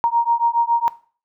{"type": "beating tone pair", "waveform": "sine", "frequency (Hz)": [932.3, 939.5], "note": ["A#5", "A#5"], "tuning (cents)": [0, 13], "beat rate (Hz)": 7.2, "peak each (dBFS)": -18, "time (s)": [0.04, 0.88], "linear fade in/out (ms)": 0, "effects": ["noise-tail reverb RT60 0.4 s tail -18 dB re dry"]}